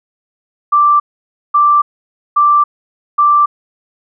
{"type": "tone bursts", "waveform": "sine", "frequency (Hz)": 1174.7, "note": "D6", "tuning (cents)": 0, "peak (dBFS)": -6, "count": 4, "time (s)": [0.72, 3.46], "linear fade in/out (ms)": 10, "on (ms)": 280, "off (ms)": 540, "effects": []}